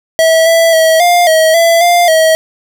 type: tone with pitch steps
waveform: square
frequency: 649 / 661 / 644 / 703 / 638 / 670 / 699 / 640 Hz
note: E5 / E5 / E5 / F5 / D#5 / E5 / F5 / D#5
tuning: -27 / +5 / -41 / +11 / +43 / +28 / +1 / +49 cents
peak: -6 dBFS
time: 0.19-2.35 s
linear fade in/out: 0 ms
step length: 270 ms
effects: none